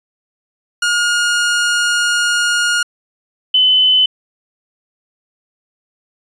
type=tone pair in turn; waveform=sawtooth / sine; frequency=1428 / 3026 Hz; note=F6 / F#7; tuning=+38 / +38 cents; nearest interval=octave + minor second; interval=1300 cents; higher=second; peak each=-9 / -8 dBFS; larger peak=second; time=0.82-2.83 / 3.54-4.06 s; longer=first; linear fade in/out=5 ms; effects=resampled to 22050 Hz